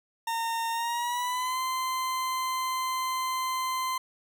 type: tone with pitch glide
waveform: 40% pulse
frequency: 916 to 1034.1 Hz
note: A#5 to C6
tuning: -31 to -21 cents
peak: -27 dBFS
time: 0.27-3.98 s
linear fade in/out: 5 ms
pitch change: +210 cents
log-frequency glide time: 0.71-1.6 s
effects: none